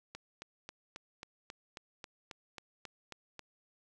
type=click train; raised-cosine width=0.2 ms; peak=-27 dBFS; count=13; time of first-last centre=0.15-3.393 s; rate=3.7 Hz; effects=none